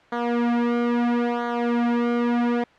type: tone with flanger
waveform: sawtooth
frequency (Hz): 238.6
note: A#3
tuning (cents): +41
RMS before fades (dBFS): -22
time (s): 0.12-2.64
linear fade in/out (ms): 5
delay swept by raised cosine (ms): 0.38 to 3.08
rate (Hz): 0.75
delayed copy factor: -1
effects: white hiss -52 dBFS RMS until 2.78 s + low-pass 2000 Hz 12 dB/octave